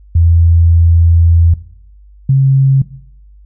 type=tone pair in turn; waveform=sine; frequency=83.9 / 135.07 Hz; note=E2 / C#3; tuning=+31 / -45 cents; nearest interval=minor sixth; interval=824 cents; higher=second; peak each=-5 dBFS; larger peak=neither; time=0.15-1.54 / 2.29-2.82 s; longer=first; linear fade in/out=5 ms; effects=noise-tail reverb RT60 0.7 s tail -17 dB re dry + added 50 Hz sine -37 dBFS peak until 3.45 s